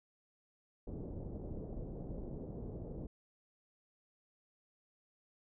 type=low-pass noise; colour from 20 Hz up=pink; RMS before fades=-44 dBFS; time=0.87-3.07 s; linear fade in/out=5 ms; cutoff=530 Hz; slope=24 dB/octave; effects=none